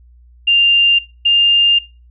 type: tone pair in turn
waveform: sine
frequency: 2794 / 2805 Hz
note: F7 / F7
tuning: 0 / +7 cents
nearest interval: unison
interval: 7 cents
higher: second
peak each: -8 dBFS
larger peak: neither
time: 0.47-0.99 / 1.25-1.79 s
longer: second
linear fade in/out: 10 ms
effects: noise-tail reverb RT60 0.3 s tail -20 dB re dry + added 60 Hz sine -42 dBFS peak until 2.1 s